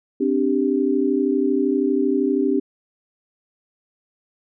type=chord; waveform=sine; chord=C suspended second; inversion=none; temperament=just; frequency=261.6 / 294.3 / 392.4 Hz; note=C4 / D4 / G4; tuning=0 / +4 / +2 cents; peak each=-21 dBFS; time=0.2-2.6 s; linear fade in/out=10 ms; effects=none